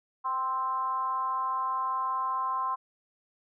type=tone with frequency modulation; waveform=sine; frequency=1046.5 Hz; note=C6; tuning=in tune; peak=-27 dBFS; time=0.24-2.76 s; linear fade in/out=20 ms; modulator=268 Hz; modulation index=0.58; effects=none